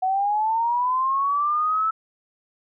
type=linear sweep; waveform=sine; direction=up; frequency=740 to 1318.5 Hz; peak=-19 dBFS; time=0.02-1.91 s; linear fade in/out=10 ms; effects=none